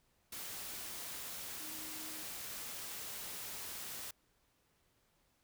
sine tone in noise, 311.1 Hz, D#4, in tune, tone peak -54 dBFS, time 1.6-2.23 s, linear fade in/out 5 ms, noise white, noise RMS -45 dBFS, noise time 0.32-4.11 s, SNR -12 dB, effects pink hiss -75 dBFS RMS until 5.43 s

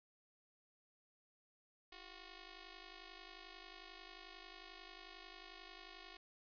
5% pulse ring-modulated tone, 363.6 Hz, F#4, 30 cents flat, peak -39 dBFS, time 1.92-6.17 s, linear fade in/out 5 ms, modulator 1480 Hz, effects resampled to 11025 Hz

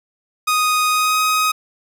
sawtooth tone with pitch glide, 1244.5 to 1257.5 Hz, D#6 to D#6, 0 to +18 cents, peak -11 dBFS, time 0.47-1.52 s, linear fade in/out 10 ms, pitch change +18 cents, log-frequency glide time 0.9-1.18 s, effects none

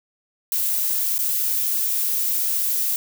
violet noise with dropouts, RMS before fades -22 dBFS, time 0.52-2.96 s, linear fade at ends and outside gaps 1 ms, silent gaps 1.181-1.189 s, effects none

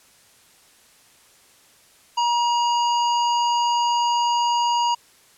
harmonic tone, 952 Hz, A#5, 36 cents sharp, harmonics 1 / 3 / 5 / 7, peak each -18 / -28 / -32 / -35 dBFS, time 2.17-4.95 s, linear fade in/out 10 ms, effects white hiss -54 dBFS RMS until 5.37 s + low-pass 11000 Hz 12 dB/octave

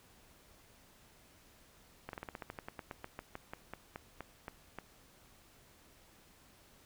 slowing click train, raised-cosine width 0.5 ms, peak -27 dBFS, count 21, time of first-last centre 2.09-4.787 s, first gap 42 ms, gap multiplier 1.11, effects pink hiss -63 dBFS RMS until 6.85 s

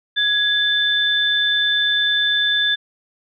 sine tone pair together, 1671 / 3531 Hz, G#6 / A7, +10 / +5 cents, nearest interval octave + minor second, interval 1295 cents, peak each -19 / -17 dBFS, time 0.16-2.76 s, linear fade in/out 20 ms, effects none

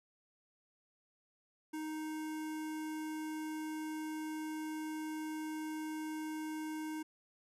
square tone with notch filter, 311.1 Hz, D#4, in tune, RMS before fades -41 dBFS, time 1.73-7.03 s, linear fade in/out 10 ms, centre 3900 Hz, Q 1.7, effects resampled to 32000 Hz

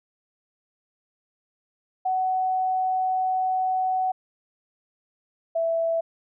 sine tone pair in turn, 748 / 661.2 Hz, F#5 / E5, +19 / +5 cents, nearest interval major second, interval 214 cents, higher first, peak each -21 dBFS, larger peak neither, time 2.05-4.12 / 5.55-6.01 s, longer first, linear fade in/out 10 ms, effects none

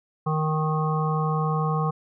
harmonic tone, 155.56 Hz, D#3, in tune, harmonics 1 / 3 / 5 / 7 / 8, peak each -23 / -31 / -31 / -29 / -35 dBFS, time 0.26-1.91 s, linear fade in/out 10 ms, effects none

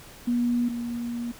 sine tone pair in turn, 240.7 / 237.4 Hz, B3 / A#3, -44 / +32 cents, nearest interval unison, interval 24 cents, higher first, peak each -21 / -28 dBFS, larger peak first, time 0.27-0.69 / 0.69-1.32 s, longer second, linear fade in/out 10 ms, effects pink hiss -47 dBFS RMS until 1.39 s

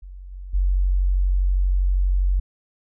sine tone with level steps, 46.25 Hz, F#1, in tune, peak -35 / -32 / -16 dBFS, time 0.02-2.4 s, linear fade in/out 10 ms, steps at 0.31 / 0.53 s, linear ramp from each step 20 ms, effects none

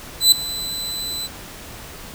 sawtooth tone with ADSR envelope, 4005 Hz, B7, 23 cents sharp, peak -4 dBFS, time 0.2-1.28 s, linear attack 120 ms, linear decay 3 ms, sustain -18 dB, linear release 26 ms, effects pink hiss -37 dBFS RMS until 2.14 s

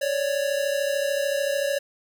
square tone pair together, 554.4 / 587.9 Hz, C#5 / D5, 0 / +2 cents, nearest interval minor second, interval 102 cents, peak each -25 / -28 dBFS, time 0.01-1.79 s, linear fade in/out 10 ms, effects none

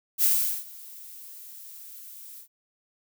violet noise with ADSR envelope, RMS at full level -20 dBFS, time 0.18-2.48 s, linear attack 49 ms, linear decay 410 ms, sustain -24 dB, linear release 87 ms, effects none

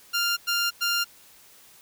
15% pulse tone bursts, 1396.9 Hz, F6, in tune, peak -16 dBFS, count 3, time 0.13-1.046 s, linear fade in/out 20 ms, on 240 ms, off 98 ms, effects white hiss -53 dBFS RMS until 1.81 s

